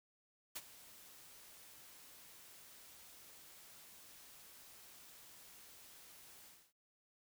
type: noise with ADSR envelope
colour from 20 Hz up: white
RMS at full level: -43 dBFS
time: 0.55-6.73 s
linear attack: 13 ms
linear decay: 42 ms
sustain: -16 dB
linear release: 280 ms
effects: none